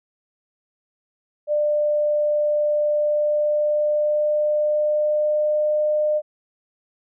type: tone with pitch glide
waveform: sine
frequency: 596 to 604.7 Hz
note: D5 to D#5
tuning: +25 to -50 cents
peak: -17 dBFS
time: 1.47-6.22 s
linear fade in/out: 50 ms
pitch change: +25 cents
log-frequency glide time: 2.93-5.89 s
effects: none

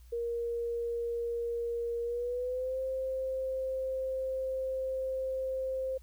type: tone with pitch glide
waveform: sine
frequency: 470 to 524.5 Hz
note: A#4 to C5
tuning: +14 to +4 cents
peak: -31 dBFS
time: 0.12-5.98 s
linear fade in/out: 10 ms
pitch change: +190 cents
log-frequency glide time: 2.03-2.8 s
effects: added 60 Hz sine -51 dBFS peak until 6.02 s + white hiss -67 dBFS RMS until 6.02 s

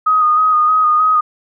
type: tone with vibrato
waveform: sine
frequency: 1244.5 Hz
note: D#6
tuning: in tune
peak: -9 dBFS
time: 0.06-1.21 s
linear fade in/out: 10 ms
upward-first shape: square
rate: 3.2 Hz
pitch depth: 22 cents each way
effects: none

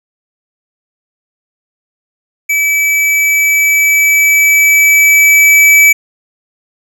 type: tone with level ramp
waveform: square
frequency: 2300 Hz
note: D7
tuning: 37 cents flat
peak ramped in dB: -10 to -3 dBFS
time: 2.49-5.93 s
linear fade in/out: 10 ms
effects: none

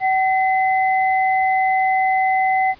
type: tone pair together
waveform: sine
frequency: 760 / 2035 Hz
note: F#5 / C7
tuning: +46 / -49 cents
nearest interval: octave + perfect fourth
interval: 1705 cents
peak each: -15 / -22 dBFS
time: 0-2.75 s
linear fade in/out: 50 ms
effects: pink hiss -48 dBFS RMS until 2.79 s + resampled to 11025 Hz

